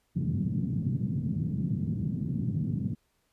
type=band-pass noise; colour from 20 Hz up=pink; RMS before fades=-30 dBFS; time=0.15-2.95 s; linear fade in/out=20 ms; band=120 to 200 Hz; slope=24 dB/octave; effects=pink hiss -73 dBFS RMS until 3.32 s + resampled to 32000 Hz